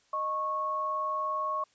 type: tone pair together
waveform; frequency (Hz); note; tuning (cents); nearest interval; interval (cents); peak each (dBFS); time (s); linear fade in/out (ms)
sine; 617.4 / 1100; D#5 / C#6; -14 / -14; minor seventh; 1000; -37 / -29; 0.13-1.64; 5
effects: white hiss -67 dBFS RMS until 1.74 s + resampled to 16000 Hz